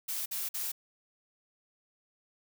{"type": "noise bursts", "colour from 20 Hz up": "blue", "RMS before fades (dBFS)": -35, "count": 3, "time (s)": [0.08, 0.72], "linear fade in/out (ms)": 10, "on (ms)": 180, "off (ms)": 50, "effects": []}